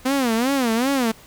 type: tone with vibrato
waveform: sawtooth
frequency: 249.5 Hz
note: B3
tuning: 18 cents sharp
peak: -14 dBFS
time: 0.05-1.12 s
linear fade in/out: 10 ms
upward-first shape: sine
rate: 2.6 Hz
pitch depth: 200 cents each way
effects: pink hiss -47 dBFS RMS until 1.26 s